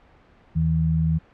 sine tone pair together, 79.95 / 160.5 Hz, D#2 / E3, +48 / -46 cents, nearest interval octave, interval 1206 cents, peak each -24 / -19 dBFS, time 0.55-1.19 s, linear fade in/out 20 ms, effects pink hiss -54 dBFS RMS until 1.33 s + low-pass 2000 Hz 12 dB/octave

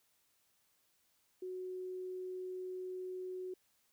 sine tone, 369 Hz, F#4, 5 cents flat, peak -40 dBFS, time 1.42-3.54 s, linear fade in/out 5 ms, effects white hiss -75 dBFS RMS until 3.92 s

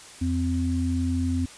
sine tone pair together, 86.13 / 258.1 Hz, F2 / C4, -23 / -23 cents, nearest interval octave + perfect fifth, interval 1900 cents, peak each -25 dBFS, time 0.21-1.46 s, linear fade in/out 10 ms, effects white hiss -45 dBFS RMS until 1.57 s + resampled to 22050 Hz

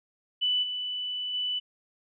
sine tone with level steps, 2983 Hz, F#7, 13 cents sharp, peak -23 / -30 / -27 dBFS, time 0.41-1.6 s, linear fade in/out 20 ms, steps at 0.62 / 1.33 s, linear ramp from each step 20 ms, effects none

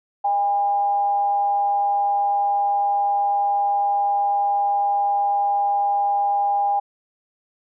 sine tone with frequency modulation, 809 Hz, G#5, 46 cents flat, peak -17 dBFS, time 0.24-6.8 s, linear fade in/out 10 ms, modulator 190 Hz, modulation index 0.24, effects none

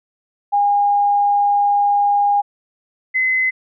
sine tone pair in turn, 814 / 2040 Hz, G#5 / C7, -35 / -44 cents, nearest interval octave + major third, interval 1591 cents, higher second, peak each -12 / -14 dBFS, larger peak first, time 0.52-2.42 / 3.14-3.51 s, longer first, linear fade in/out 20 ms, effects none

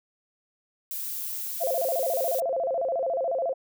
violet noise, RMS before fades -33 dBFS, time 0.91-2.4 s, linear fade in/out 0 ms
sine tone with vibrato, 598 Hz, D5, 31 cents sharp, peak -24 dBFS, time 1.6-3.54 s, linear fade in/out 20 ms, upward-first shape square, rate 14 Hz, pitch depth 210 cents each way
effects none

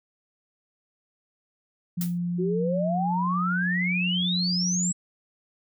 sine tone with pitch glide, 174.61 to 179.31 Hz, F3 to F3, 0 to +46 cents, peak -25 dBFS, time 1.97-4.92 s, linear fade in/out 10 ms, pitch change +46 cents, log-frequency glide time 2.28-3.39 s
blue noise with exponential decay, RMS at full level -30 dBFS, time 2.01-2.18 s, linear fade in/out 1 ms, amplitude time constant 36 ms
sine exponential sweep, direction up, 352.7 to 7902 Hz, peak -25 dBFS, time 2.38-4.93 s, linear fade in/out 20 ms
effects none

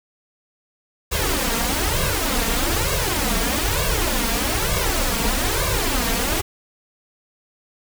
pink noise with flanger, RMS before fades -21 dBFS, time 1.11-6.42 s, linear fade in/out 20 ms, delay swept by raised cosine 1.8 to 4.4 ms, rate 1.1 Hz, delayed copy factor +0.9, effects none

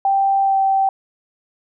sine tone with pitch glide, 784 to 776.3 Hz, G5 to G5, 0 to -17 cents, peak -13 dBFS, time 0.05-0.89 s, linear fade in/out 2 ms, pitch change -17 cents, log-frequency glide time 0.43-0.57 s, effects none

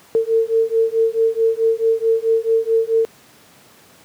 sine beating tone pair, 449.2 / 453.8 Hz, A4 / A#4, +36 / -47 cents, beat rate 4.6 Hz, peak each -17 dBFS, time 0.15-3.05 s, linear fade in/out 0 ms, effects pink hiss -48 dBFS RMS until 4.04 s + high-pass 150 Hz 12 dB/octave

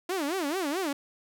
sawtooth tone with vibrato, 329.6 Hz, E4, in tune, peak -24 dBFS, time 0.09-0.93 s, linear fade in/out 5 ms, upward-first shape sine, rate 4.6 Hz, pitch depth 290 cents each way, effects none

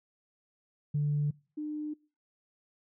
sine tone pair in turn, 146.83 / 301.7 Hz, D3 / D4, 0 / +47 cents, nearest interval octave, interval 1247 cents, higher second, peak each -25 / -33 dBFS, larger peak first, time 0.94-1.31 / 1.57-1.94 s, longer neither, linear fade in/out 10 ms, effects noise-tail reverb RT60 0.4 s tail -25 dB re dry + tanh soft clip ceiling -22 dBFS

